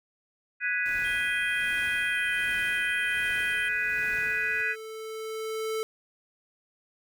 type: chord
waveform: sine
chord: G# minor seventh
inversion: third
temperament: equal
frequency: 1480 / 1661.2 / 1975.5 / 2489 Hz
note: F#6 / G#6 / B6 / D#7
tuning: 0 / 0 / 0 / 0 cents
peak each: -31 / -31 / -31 / -31 dBFS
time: 0.6-4.76 s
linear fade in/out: 50 ms
type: noise with tremolo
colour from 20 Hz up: pink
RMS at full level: -45 dBFS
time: 0.85-4.62 s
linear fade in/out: 10 ms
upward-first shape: sine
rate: 1.3 Hz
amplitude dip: 60%
type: tone with pitch glide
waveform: square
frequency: 3207 to 3152 Hz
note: G7 to G7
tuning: +39 to +9 cents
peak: -38 dBFS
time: 1.04-3.69 s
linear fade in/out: 10 ms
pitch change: -30 cents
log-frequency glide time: 2.11-2.19 s
type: tone with exponential growth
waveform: square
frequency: 440 Hz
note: A4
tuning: in tune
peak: -28 dBFS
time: 2.15-5.83 s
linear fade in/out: 0 ms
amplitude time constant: 800 ms
effects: none